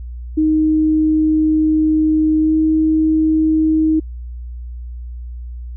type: tone with pitch glide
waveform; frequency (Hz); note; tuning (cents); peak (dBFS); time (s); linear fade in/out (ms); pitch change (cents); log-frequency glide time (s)
sine; 311.1 to 314.4; D#4 to D#4; 0 to +18; -11; 0.37-4; 10; +18; 2.39-2.55
effects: added 60 Hz sine -26 dBFS peak until 5.76 s